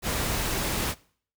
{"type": "noise", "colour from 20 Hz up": "pink", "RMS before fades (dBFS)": -28, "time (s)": [0.02, 0.95], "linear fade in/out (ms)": 50, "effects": ["noise-tail reverb RT60 0.5 s tail -21 dB re dry"]}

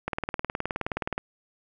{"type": "click train", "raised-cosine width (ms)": 0.5, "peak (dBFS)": -13, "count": 22, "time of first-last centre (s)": [0.08, 1.179], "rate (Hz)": 19.1, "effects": []}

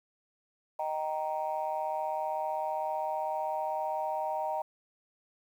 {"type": "chord", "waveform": "sine", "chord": "Eb major", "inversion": "none", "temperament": "just", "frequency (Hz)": [622.3, 777.8, 933.4], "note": ["Eb5", "G5", "Bb5"], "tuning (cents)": [0, -14, 2], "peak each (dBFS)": -34, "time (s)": [0.79, 4.62], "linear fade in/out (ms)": 5, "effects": ["tanh soft clip ceiling -22 dBFS", "10-bit"]}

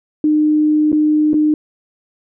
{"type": "tone with dropouts", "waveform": "sine", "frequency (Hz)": 304.1, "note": "D#4", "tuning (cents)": -40, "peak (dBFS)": -10, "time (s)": [0.24, 1.54], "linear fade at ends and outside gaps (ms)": 2, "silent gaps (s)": [[0.919, 0.928], [1.333, 1.341]], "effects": []}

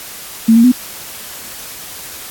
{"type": "tone with pitch steps", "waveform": "sine", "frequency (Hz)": [225.1, 231.6, 250.3], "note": ["A3", "A#3", "B3"], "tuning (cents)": [40, -11, 23], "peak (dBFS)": -4, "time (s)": [0.48, 0.72], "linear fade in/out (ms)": 10, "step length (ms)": 80, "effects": ["white hiss -30 dBFS RMS until 2.3 s", "AAC 64 kbps"]}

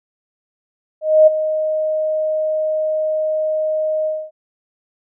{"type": "tone with ADSR envelope", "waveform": "sine", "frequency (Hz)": 622.3, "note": "D#5", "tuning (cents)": 0, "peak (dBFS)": -4, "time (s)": [1.01, 4.31], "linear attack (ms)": 260, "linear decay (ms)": 15, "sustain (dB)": -12, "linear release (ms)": 250, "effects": []}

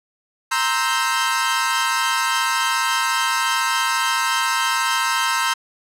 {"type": "chord", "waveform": "sawtooth", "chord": "C dominant seventh", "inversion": "third", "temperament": "equal with one note detuned", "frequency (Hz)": [932.3, 1046.5, 1309.4, 1568], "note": ["Bb5", "C6", "E6", "G6"], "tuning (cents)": [0, 0, -12, 0], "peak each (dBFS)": -20, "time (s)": [0.51, 5.54], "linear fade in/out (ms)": 10, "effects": ["low-pass 12000 Hz 12 dB/octave"]}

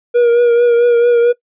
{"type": "tone with vibrato", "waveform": "triangle", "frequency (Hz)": 476.1, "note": "A#4", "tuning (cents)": 37, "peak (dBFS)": -5, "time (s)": [0.14, 1.33], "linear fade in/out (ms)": 20, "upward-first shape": "triangle", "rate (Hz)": 4.5, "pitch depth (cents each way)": 34, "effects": ["noise-tail reverb RT60 0.1 s tail -20 dB re dry", "resampled to 8000 Hz"]}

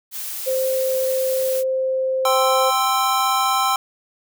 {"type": "noise", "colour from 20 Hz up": "blue", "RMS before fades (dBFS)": -29, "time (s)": [0.11, 1.64], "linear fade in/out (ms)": 50}
{"type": "tone", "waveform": "sine", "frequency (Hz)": 523.3, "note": "C5", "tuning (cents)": 0, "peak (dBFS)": -18, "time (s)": [0.46, 2.71], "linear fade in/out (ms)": 20}
{"type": "chord", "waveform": "square", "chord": "C major", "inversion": "second", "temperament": "equal", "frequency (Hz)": [784, 1046.5, 1318.5], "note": ["G5", "C6", "E6"], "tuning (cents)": [0, 0, 0], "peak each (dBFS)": -22, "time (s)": [2.25, 3.76], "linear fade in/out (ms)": 2}
{"effects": []}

